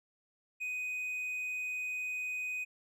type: tone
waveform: triangle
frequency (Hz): 2498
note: D#7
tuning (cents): +6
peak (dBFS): -33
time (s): 0.6-2.65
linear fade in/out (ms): 20
effects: none